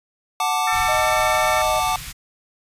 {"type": "chord", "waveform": "square", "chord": "D major", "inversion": "first", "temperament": "equal", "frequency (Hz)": [740, 880, 1174.7], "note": ["F#5", "A5", "D6"], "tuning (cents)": [0, 0, 0], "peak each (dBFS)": -24, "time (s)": [0.4, 1.96], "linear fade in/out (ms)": 2}
{"type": "harmonic tone", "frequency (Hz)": 448.5, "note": "A4", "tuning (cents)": 33, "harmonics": [3, 4, 5], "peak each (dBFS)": [-27, -27, -27], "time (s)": [0.67, 1.62], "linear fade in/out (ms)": 5}
{"type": "band-stop noise", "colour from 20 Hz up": "pink", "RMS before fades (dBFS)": -33, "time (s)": [0.72, 2.13], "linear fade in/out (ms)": 20, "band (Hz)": [110, 1800], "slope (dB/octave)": 12}
{"type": "tone", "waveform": "sine", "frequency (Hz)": 622, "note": "D#5", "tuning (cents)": -1, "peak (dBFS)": -22, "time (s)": [0.88, 1.8], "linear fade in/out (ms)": 10}
{"effects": ["resampled to 32000 Hz"]}